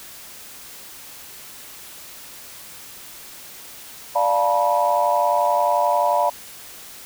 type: chord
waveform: sine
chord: B half-diminished seventh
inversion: first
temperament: equal with one note detuned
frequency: 587.3 / 698.5 / 880 / 971.4 Hz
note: D5 / F5 / A5 / B5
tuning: 0 / 0 / 0 / -29 cents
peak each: -21 / -21 / -23 / -20 dBFS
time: 4.15-6.3 s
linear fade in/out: 10 ms
effects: tanh soft clip ceiling -5 dBFS + white hiss -40 dBFS RMS until 7.05 s

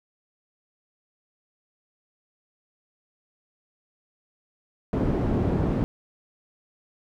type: low-pass noise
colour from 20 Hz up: white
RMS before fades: -24 dBFS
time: 4.93-5.84 s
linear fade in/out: 0 ms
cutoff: 300 Hz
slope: 12 dB/octave
effects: none

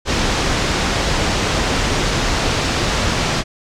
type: low-pass noise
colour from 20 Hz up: pink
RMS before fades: -18 dBFS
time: 0.05-3.44 s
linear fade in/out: 50 ms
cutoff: 6700 Hz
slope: 24 dB/octave
effects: none

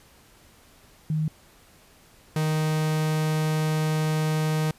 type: tone pair in turn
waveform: sine / 45% pulse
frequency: 155.56 / 155.56 Hz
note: D#3 / D#3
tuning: 0 / 0 cents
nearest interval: unison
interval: 0 cents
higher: neither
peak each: -22 dBFS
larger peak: neither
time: 1.1-1.28 / 2.36-4.71 s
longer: second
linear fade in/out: 2 ms
effects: pink hiss -55 dBFS RMS until 4.78 s + resampled to 32000 Hz

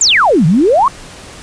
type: exponential two-way sweep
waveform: sine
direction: down then up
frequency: 7740 to 145.5 to 1157 Hz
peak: -6 dBFS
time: 0.01-0.88 s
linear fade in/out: 2 ms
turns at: 0.46 s
effects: pink hiss -33 dBFS RMS until 1.42 s + resampled to 22050 Hz

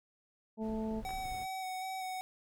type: harmonic tone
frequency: 219.7 Hz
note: A3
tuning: 2 cents flat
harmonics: 1 / 2 / 3 / 4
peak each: -35 / -41 / -45 / -47 dBFS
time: 0.57-1.03 s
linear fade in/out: 50 ms
type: noise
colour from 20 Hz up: brown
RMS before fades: -47 dBFS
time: 0.6-1.47 s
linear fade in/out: 50 ms
type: tone with vibrato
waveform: square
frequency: 752 Hz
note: F#5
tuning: 28 cents sharp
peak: -38 dBFS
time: 1.05-2.21 s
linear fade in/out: 0 ms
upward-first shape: square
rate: 2.6 Hz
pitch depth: 15 cents each way
type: clicks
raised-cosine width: 0.5 ms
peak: -34 dBFS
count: 2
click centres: 1.092 / 1.107 s
effects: none

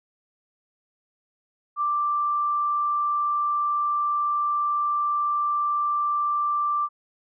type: tone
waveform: sine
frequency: 1177 Hz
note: D6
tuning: 3 cents sharp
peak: -21 dBFS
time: 1.76-6.89 s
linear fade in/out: 50 ms
effects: none

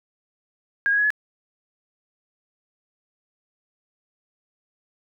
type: tone with pitch steps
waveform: sine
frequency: 1626 / 1651.6 / 1677.5 / 1703.9 Hz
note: G#6 / G#6 / G#6 / G#6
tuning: -37 / -10 / +17 / +44 cents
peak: -17 dBFS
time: 0.86-1.104 s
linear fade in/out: 0 ms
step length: 61 ms
effects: none

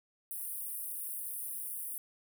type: high-pass noise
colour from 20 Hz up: pink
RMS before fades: -40 dBFS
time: 0.31-1.98 s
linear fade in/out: 0 ms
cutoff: 9100 Hz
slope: 96 dB/octave
effects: none

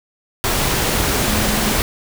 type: tone in noise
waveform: sine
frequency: 213.3 Hz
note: G#3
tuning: 46 cents sharp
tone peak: -22 dBFS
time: 1.28-1.72 s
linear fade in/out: 0 ms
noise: pink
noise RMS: -18 dBFS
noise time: 0.44-1.82 s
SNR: -7 dB
effects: none

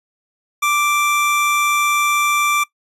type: tone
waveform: 25% pulse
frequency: 1174.7 Hz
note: D6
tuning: in tune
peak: -11 dBFS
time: 0.62-2.64 s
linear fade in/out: 10 ms
effects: noise-tail reverb RT60 0.1 s tail -20 dB re dry + resampled to 32000 Hz

